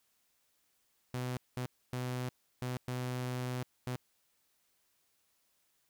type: tone bursts at uneven times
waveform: sawtooth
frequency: 125.7 Hz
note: B2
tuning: 31 cents sharp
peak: -31 dBFS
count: 6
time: 1.14-1.37 / 1.57-1.66 / 1.93-2.29 / 2.62-2.77 / 2.88-3.63 / 3.87-3.96 s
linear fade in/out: 0 ms
effects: white hiss -75 dBFS RMS until 5.89 s